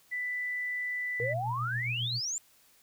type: tone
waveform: sine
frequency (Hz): 1985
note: B6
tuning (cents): +8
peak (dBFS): -31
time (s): 0.11-1.34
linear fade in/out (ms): 20
type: tone with tremolo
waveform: sine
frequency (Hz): 120.6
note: B2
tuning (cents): -41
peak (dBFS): -31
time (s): 1.19-2.21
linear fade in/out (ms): 50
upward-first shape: triangle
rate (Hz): 7.4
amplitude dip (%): 55
type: exponential sweep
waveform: sine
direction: up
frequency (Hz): 456.1 to 7459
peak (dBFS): -31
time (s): 1.2-2.38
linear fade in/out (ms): 0
effects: white hiss -63 dBFS RMS until 2.82 s